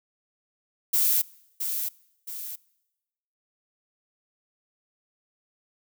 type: noise with echo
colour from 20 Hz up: violet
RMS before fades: -22 dBFS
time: 0.93-1.22 s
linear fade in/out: 10 ms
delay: 670 ms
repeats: 2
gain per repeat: -7 dB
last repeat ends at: 2.56 s
effects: noise-tail reverb RT60 1.0 s tail -24 dB re dry